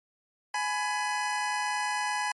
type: tone pair together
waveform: 25% pulse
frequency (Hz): 838 / 995.8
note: G#5 / B5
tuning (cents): +15 / +14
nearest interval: minor third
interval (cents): 299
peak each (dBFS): -26 / -28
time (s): 0.54-2.32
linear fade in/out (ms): 5
effects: MP3 48 kbps